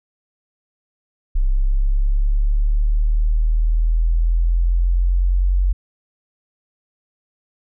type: linear sweep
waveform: sine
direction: up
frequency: 32.7 to 46.25 Hz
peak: -13 dBFS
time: 1.35-5.73 s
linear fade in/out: 10 ms
effects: none